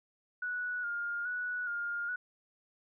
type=tone with vibrato; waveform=sine; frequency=1442 Hz; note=F#6; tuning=45 cents flat; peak=-33 dBFS; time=0.42-2.16 s; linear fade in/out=5 ms; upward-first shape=square; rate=1.2 Hz; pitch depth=36 cents each way; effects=none